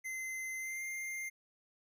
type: tone with pitch glide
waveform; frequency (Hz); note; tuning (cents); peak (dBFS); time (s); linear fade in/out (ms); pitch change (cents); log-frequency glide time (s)
square; 2064 to 2105; C7 to C7; -24 to +10; -39; 0.04-1.3; 20; +34; 0.58-0.83
effects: none